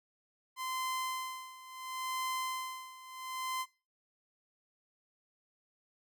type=tone with tremolo; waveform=sawtooth; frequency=1034 Hz; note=C6; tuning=21 cents flat; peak=-30 dBFS; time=0.56-3.66 s; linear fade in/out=50 ms; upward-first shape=sine; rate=0.72 Hz; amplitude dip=85%; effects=noise-tail reverb RT60 0.3 s tail -19 dB re dry